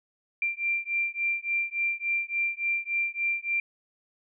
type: beating tone pair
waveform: sine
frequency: 2366 / 2369.5 Hz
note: D7 / D7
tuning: +12 / +15 cents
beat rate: 3.5 Hz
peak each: -29 dBFS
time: 0.42-3.6 s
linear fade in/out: 2 ms
effects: none